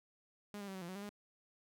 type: tone with pitch steps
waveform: sawtooth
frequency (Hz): 205.6 / 200.6 / 192.4 / 187.9 / 171.6 / 186.6 / 200.9 / 205.7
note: G#3 / G3 / G3 / F#3 / F3 / F#3 / G3 / G#3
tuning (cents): -17 / +40 / -32 / +27 / -30 / +15 / +43 / -16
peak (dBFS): -40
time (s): 0.54-1.092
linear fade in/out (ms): 0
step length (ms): 69
effects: none